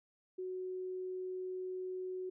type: tone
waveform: sine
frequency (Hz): 370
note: F#4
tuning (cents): 0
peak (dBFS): -38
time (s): 0.38-2.3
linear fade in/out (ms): 10
effects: none